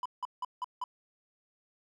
triangle tone bursts, 998 Hz, B5, 18 cents sharp, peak -30 dBFS, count 5, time 0.03-0.84 s, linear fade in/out 2 ms, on 26 ms, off 170 ms, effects none

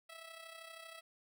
10% pulse tone with amplitude modulation, 655 Hz, E5, 11 cents flat, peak -39 dBFS, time 0.09-1.01 s, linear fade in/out 10 ms, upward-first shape sine, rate 32.7 Hz, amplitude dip 60%, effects none

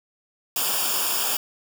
white noise with comb filter, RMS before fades -24 dBFS, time 0.56-1.37 s, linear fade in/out 2 ms, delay 0.49 ms, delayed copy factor -0.8, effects none

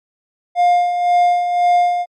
triangle tone with tremolo, 707 Hz, F5, 21 cents sharp, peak -7 dBFS, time 0.55-2.06 s, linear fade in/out 50 ms, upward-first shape sine, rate 1.9 Hz, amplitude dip 55%, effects MP3 48 kbps

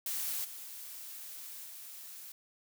blue noise with level steps, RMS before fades -36 / -46 / -48 dBFS, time 0.06-2.32 s, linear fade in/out 2 ms, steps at 0.44 / 1.64 s, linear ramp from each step 10 ms, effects none

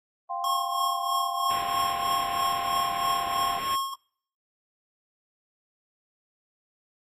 sine chord, F suspended second, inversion none, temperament just, 698.5 / 785.8 / 1047.7 Hz, F5 / G5 / C6, 0 / +4 / +2 cents, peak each -33 dBFS, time 0.29-3.6 s, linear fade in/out 20 ms
square tone with tremolo, 1083 Hz, C#6, 41 cents flat, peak -24 dBFS, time 0.44-3.94 s, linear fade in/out 2 ms, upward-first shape triangle, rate 3.1 Hz, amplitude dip 75%
white low-pass noise, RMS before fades -39 dBFS, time 1.5-3.76 s, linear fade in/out 10 ms, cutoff 3300 Hz, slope 48 dB/octave
effects noise-tail reverb RT60 0.6 s tail -24 dB re dry + AAC 48 kbps

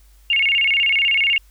sine tone with vibrato, 2477 Hz, D#7, 8 cents flat, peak -14 dBFS, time 0.3-1.38 s, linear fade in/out 2 ms, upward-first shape square, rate 16 Hz, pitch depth 210 cents each way, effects added 50 Hz sine -47 dBFS peak until 1.5 s + white hiss -58 dBFS RMS until 1.5 s

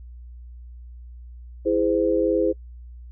sine chord, E augmented, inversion none, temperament just, 329.6 / 412 / 515 Hz, E4 / G#4 / B#4, 0 / -14 / -28 cents, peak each -22 / -23 / -22 dBFS, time 1.65-2.53 s, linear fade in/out 20 ms, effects noise-tail reverb RT60 0.1 s tail -26 dB re dry + added 60 Hz sine -38 dBFS peak until 3.11 s

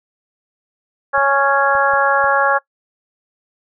harmonic tone, 277.2 Hz, C#4, in tune, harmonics 2 / 3 / 4 / 5 / 6, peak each -18 / -18 / -18 / -18 / -18 dBFS, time 1.13-2.59 s, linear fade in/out 20 ms
clicks, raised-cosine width 5 ms, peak -27 dBFS, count 4, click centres 1.179 / 1.752 / 1.936 / 2.242 s
effects noise-tail reverb RT60 0.1 s tail -22 dB re dry

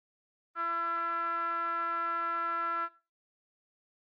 5% pulse tone with low-pass filter, 336.6 Hz, E4, 36 cents sharp, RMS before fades -33 dBFS, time 0.55-2.89 s, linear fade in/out 50 ms, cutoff 1400 Hz, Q 8.7, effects noise-tail reverb RT60 0.3 s tail -17 dB re dry + Opus 24 kbps

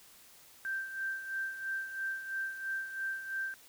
sine tone with tremolo, 1568 Hz, G6, in tune, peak -32 dBFS, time 0.65-3.54 s, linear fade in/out 0 ms, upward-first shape sine, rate 3 Hz, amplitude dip 65%, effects white hiss -58 dBFS RMS until 3.68 s

